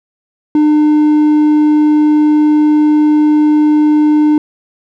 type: tone with hard clipping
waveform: sine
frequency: 301.7 Hz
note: D4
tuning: 47 cents sharp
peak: -7 dBFS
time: 0.55-4.38 s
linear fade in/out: 2 ms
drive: 3 dB
effects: none